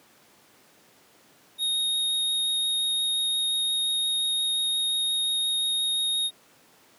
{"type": "tone with vibrato", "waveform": "square", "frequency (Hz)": 3729, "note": "A#7", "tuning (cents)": 0, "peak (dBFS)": -24, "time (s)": [1.58, 6.31], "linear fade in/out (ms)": 50, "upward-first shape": "triangle", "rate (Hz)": 5.7, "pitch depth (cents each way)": 8, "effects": ["pink hiss -57 dBFS RMS until 6.98 s", "high-pass 200 Hz 12 dB/octave"]}